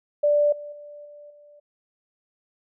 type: tone with level steps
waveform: sine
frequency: 587.3 Hz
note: D5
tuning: in tune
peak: -16 / -34 / -39 / -42 / -48 dBFS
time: 0.23-1.6 s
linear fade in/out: 10 ms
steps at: 0.52 / 0.72 / 1.05 / 1.3 s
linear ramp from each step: 5 ms
effects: none